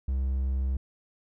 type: tone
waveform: triangle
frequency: 66 Hz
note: C2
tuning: 16 cents sharp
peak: -23 dBFS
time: 0.08-0.77 s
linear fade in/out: 5 ms
effects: none

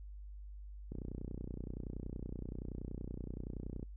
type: click train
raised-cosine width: 3 ms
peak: -30 dBFS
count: 90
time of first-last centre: 0.92-3.828 s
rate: 30.6 Hz
effects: noise-tail reverb RT60 0.1 s tail -26 dB re dry + added 50 Hz sine -46 dBFS peak until 3.96 s

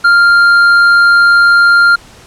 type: tone with hard clipping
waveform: triangle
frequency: 1396.9 Hz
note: F6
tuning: in tune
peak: -5 dBFS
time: 0.04-1.96 s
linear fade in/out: 10 ms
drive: 8 dB
effects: pink hiss -38 dBFS RMS until 2.26 s + low-pass 9000 Hz 12 dB/octave

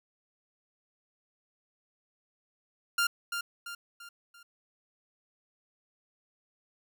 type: tone with echo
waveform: sawtooth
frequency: 1396.9 Hz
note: F6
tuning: in tune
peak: -21 dBFS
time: 2.98-3.07 s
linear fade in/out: 5 ms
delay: 340 ms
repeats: 4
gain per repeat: -7 dB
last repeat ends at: 4.43 s
effects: none

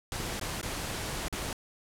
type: noise with dropouts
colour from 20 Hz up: pink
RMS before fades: -35 dBFS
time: 0.12-1.53 s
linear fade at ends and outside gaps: 1 ms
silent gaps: 0.397-0.412 / 0.614-0.629 / 1.283-1.326 s
effects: low-pass 12000 Hz 12 dB/octave

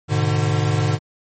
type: chord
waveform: square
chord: G# diminished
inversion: none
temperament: equal with one note detuned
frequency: 103.83 / 123.47 / 149.05 Hz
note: G#2 / B2 / D3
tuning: 0 / 0 / +26 cents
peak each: -21 / -24 / -21 dBFS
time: 0.08-0.99 s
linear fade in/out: 50 ms
effects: MP3 32 kbps

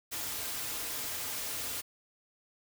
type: noise with comb filter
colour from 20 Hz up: white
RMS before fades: -37 dBFS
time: 0.11-1.82 s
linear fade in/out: 20 ms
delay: 5.3 ms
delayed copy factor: -0.5
effects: none

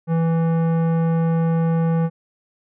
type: tone with tanh clipping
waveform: sine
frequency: 164.81 Hz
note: E3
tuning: in tune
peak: -18 dBFS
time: 0.07-2.1 s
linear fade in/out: 50 ms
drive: 15 dB
effects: none

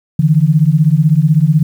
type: beating tone pair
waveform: sine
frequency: 146.83 / 162.83 Hz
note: D3 / E3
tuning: 0 / -21 cents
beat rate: 16 Hz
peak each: -10 dBFS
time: 0.19-1.63 s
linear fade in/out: 5 ms
effects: 7-bit

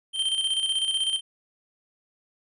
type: tone with tremolo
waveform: square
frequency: 3136 Hz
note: G7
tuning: in tune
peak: -22 dBFS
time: 0.13-1.21 s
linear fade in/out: 50 ms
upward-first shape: square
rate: 16 Hz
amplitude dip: 50%
effects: resampled to 24000 Hz

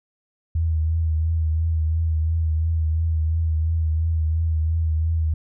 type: tone with vibrato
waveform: sine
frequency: 80.3 Hz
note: E2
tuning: 45 cents flat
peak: -18 dBFS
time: 0.55-5.34 s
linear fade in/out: 5 ms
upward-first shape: triangle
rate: 2.9 Hz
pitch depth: 48 cents each way
effects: none

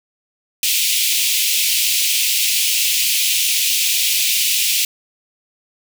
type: high-pass noise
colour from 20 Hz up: pink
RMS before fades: -17 dBFS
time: 0.63-4.85 s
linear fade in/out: 2 ms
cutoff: 2400 Hz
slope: 48 dB/octave
effects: none

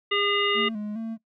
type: harmonic tone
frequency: 405.9 Hz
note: G#4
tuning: 40 cents flat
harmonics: 1 / 3 / 5 / 7 / 9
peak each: -27 / -28 / -27 / -26 / -34 dBFS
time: 0.11-0.69 s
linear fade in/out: 10 ms
type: tone with vibrato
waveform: triangle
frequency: 217.3 Hz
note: A3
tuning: 21 cents flat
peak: -27 dBFS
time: 0.54-1.18 s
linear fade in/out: 50 ms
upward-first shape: square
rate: 2.4 Hz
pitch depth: 62 cents each way
effects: noise-tail reverb RT60 0.1 s tail -21 dB re dry

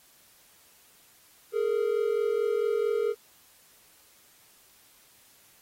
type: tone pair together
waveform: triangle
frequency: 417 / 461.5 Hz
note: G#4 / A#4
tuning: +7 / -17 cents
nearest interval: major second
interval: 176 cents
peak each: -25 dBFS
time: 1.52-3.15 s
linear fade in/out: 50 ms
effects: white hiss -59 dBFS RMS until 5.61 s + AAC 48 kbps

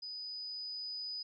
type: tone with level ramp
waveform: sine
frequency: 4978 Hz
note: D#8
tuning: in tune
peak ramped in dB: -41 to -38 dBFS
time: 0.02-1.23 s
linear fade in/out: 10 ms
effects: none

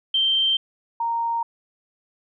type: tone pair in turn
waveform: sine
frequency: 3136 / 928 Hz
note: G7 / A#5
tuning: 0 / -8 cents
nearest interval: octave + major sixth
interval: 2108 cents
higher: first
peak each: -17 / -21 dBFS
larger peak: first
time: 0.14-0.57 / 1-1.43 s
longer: neither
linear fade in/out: 5 ms
effects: none

